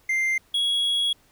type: tone pair in turn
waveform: triangle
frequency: 2093 / 3331 Hz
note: C7 / G#7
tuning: 0 / +4 cents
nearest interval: minor sixth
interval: 804 cents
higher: second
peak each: -19 dBFS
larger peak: neither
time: 0.09-0.38 / 0.54-1.13 s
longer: second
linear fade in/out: 5 ms
effects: pink hiss -60 dBFS RMS until 1.31 s